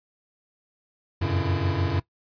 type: tone cluster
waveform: square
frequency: 89 / 95.5 / 120.1 / 140.4 / 336.1 Hz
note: F2 / G2 / B2 / C#3 / E4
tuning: +33 / -45 / -48 / +22 / +34 cents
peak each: -29 / -27 / -36 / -31 / -33 dBFS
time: 1.21-2 s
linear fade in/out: 10 ms
effects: noise-tail reverb RT60 0.1 s tail -18 dB re dry + resampled to 11025 Hz